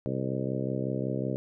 harmonic tone with a mistuned harmonic, 65.41 Hz, C2, in tune, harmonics 2 / 3 / 4 / 5 / 6 / 7 / 8 / 9, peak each -33 / -35 / -36 / -37 / -38 / -38 / -39 / -40 dBFS, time 0.06-1.36 s, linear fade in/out 0 ms, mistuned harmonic 9, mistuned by +37 cents, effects none

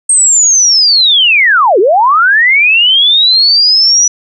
sine linear two-way sweep, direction down then up, 8490 to 343.4 to 5920 Hz, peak -4 dBFS, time 0.09-4.08 s, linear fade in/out 5 ms, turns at 1.79 s, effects none

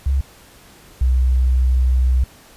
sine tone pair in turn, 68 / 63.47 Hz, C#2 / B1, -33 / +48 cents, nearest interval minor second, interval 119 cents, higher first, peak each -14 / -12 dBFS, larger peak second, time 0.06-0.21 / 1.01-2.24 s, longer second, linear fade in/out 5 ms, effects pink hiss -46 dBFS RMS until 2.56 s + resampled to 32000 Hz

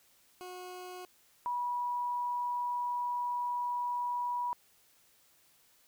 20% pulse / sine tone pair in turn, 363.6 / 973.3 Hz, F#4 / B5, -30 / -26 cents, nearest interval octave + perfect fourth, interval 1704 cents, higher second, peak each -38 / -31 dBFS, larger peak second, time 0.41-1.05 / 1.46-4.53 s, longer second, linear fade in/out 0 ms, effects white hiss -66 dBFS RMS until 5.87 s

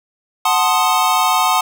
square chord, F# diminished seventh, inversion none, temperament equal, 740 / 880 / 1046.5 / 1244.5 Hz, F#5 / A5 / C6 / Eb6, 0 / 0 / 0 / 0 cents, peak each -19 dBFS, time 0.45-1.61 s, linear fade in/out 5 ms, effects none

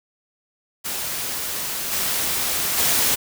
white noise with level steps, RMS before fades -27 / -23 / -19 dBFS, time 0.84-3.16 s, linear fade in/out 20 ms, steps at 1.91 / 2.77 s, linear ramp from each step 20 ms, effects none

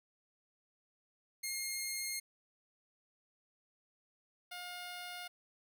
10% pulse tone pair in turn, 2136 / 712.8 Hz, C7 / F5, +35 / +35 cents, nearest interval octave + perfect fifth, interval 1900 cents, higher first, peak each -28 / -35 dBFS, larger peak first, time 1.43-2.2 / 4.51-5.28 s, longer neither, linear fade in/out 10 ms, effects none

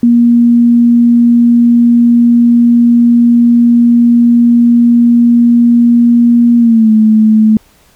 sine tone with pitch glide, 237.2 to 217.5 Hz, A#3 to A3, +30 to -20 cents, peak -3 dBFS, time 0.03-7.57 s, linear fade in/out 2 ms, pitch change -150 cents, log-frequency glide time 6.58-6.91 s, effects pink hiss -47 dBFS RMS until 7.95 s

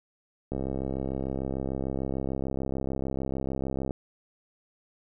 click train, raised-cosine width 2 ms, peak -18 dBFS, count 227, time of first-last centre 0.52-3.908 s, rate 66.7 Hz, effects none

